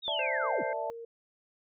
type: linear sweep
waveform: sine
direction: down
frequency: 3830 to 73.42 Hz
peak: -31 dBFS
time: 0.02-0.64 s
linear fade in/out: 50 ms
type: chord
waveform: sine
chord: D suspended second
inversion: none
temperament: equal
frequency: 587.3 / 659.3 / 880 Hz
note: D5 / E5 / A5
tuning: 0 / 0 / 0 cents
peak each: -36 dBFS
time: 0.08-0.9 s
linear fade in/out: 0 ms
type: harmonic tone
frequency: 523.3 Hz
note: C5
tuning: in tune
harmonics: 1 / 3 / 4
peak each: -35 / -40 / -41 dBFS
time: 0.19-0.73 s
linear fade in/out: 2 ms
type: tone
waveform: sine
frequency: 462.7 Hz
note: A#4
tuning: 13 cents flat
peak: -40 dBFS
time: 0.43-1.05 s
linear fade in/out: 5 ms
effects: none